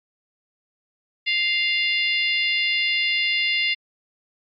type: harmonic tone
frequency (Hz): 698.5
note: F5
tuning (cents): 0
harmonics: 3 / 4 / 5 / 6 / 7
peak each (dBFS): -22 / -23 / -28 / -32 / -32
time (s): 1.26-3.75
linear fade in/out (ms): 20
effects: MP3 64 kbps